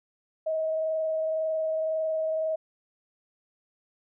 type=tone with frequency modulation; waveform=sine; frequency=635 Hz; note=D#5; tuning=35 cents sharp; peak=-25 dBFS; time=0.46-2.56 s; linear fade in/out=10 ms; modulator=21.9 Hz; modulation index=0.28; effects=none